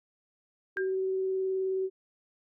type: tone with vibrato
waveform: sine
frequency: 379.3 Hz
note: F#4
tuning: 43 cents sharp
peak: -27 dBFS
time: 0.76-1.9 s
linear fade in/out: 50 ms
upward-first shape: sine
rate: 19 Hz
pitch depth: 9 cents each way
type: tone with exponential decay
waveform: sine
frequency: 1600 Hz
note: G6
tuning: 35 cents sharp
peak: -27 dBFS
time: 0.77-0.95 s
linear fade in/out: 0 ms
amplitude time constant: 37 ms
effects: none